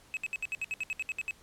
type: tone bursts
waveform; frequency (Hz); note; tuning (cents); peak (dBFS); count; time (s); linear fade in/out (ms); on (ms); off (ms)
triangle; 2566; E7; -47; -29; 13; 0.14-1.309; 0; 29; 66
effects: pink hiss -59 dBFS RMS until 1.42 s + low-pass 12000 Hz 12 dB/octave